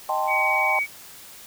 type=chord; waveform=sine; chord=A half-diminished seventh; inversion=second; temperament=equal; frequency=622.3 / 784 / 880 / 1046.5 Hz; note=Eb5 / G5 / A5 / C6; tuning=0 / 0 / 0 / 0 cents; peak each=-29 / -25 / -28 / -27 dBFS; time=0.09-0.79 s; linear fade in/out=2 ms
type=tone; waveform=sine; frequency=2259 Hz; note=C#7; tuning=32 cents sharp; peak=-21 dBFS; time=0.27-0.87 s; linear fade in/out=50 ms
effects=white hiss -44 dBFS RMS until 1.46 s